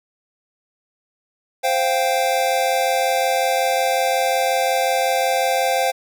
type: chord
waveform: square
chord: C suspended fourth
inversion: none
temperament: equal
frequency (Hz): 523.3 / 698.5 / 784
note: C5 / F5 / G5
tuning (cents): 0 / 0 / 0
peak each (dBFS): -22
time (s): 1.63-5.92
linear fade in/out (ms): 20
effects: none